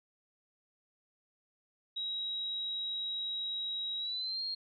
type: tone with pitch glide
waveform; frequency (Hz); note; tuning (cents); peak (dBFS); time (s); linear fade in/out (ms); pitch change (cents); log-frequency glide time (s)
sine; 3837 to 4233; A#7 to C8; +49 to +19; -34; 1.96-4.55; 10; +170; 3.98-4.43
effects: none